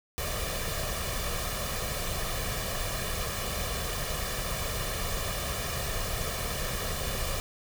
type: noise with comb filter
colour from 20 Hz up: pink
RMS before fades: -32 dBFS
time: 0.18-7.4 s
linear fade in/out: 0 ms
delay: 1.7 ms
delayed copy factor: +0.65
effects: none